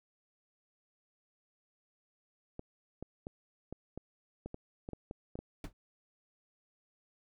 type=clicks; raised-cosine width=2 ms; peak=-28 dBFS; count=12; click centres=2.594 / 3.026 / 3.269 / 3.726 / 3.976 / 4.46 / 4.544 / 4.889 / 4.933 / 5.111 / 5.355 / 5.39 s
type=noise with exponential decay; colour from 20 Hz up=brown; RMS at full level=-32 dBFS; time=5.64-5.73 s; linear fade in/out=2 ms; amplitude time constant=18 ms
effects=none